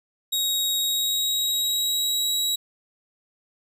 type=tone with pitch glide; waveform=sawtooth; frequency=3780 to 3866 Hz; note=A#7 to B7; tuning=+23 to -38 cents; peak=-19 dBFS; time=0.32-2.56 s; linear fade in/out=10 ms; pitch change=+39 cents; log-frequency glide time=0.75-2.32 s; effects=none